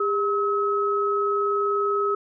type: tone pair together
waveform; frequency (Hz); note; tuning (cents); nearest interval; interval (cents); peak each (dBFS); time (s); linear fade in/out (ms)
sine; 404.4 / 1284; G#4 / E6; -46 / -46; octave + minor sixth; 2000; -23; 0-2.15; 5
effects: none